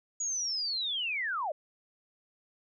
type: linear sweep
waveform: sine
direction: down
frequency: 6840 to 553 Hz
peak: -30 dBFS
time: 0.2-1.52 s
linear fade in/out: 5 ms
effects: none